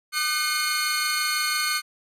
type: tone cluster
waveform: sawtooth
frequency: 1216 / 1514 / 2152 / 4330 Hz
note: D#6 / F#6 / C7 / C#8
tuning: -40 / +39 / +48 / -41 cents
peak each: -25 dBFS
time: 0.12-1.82 s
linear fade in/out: 50 ms
effects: resampled to 32000 Hz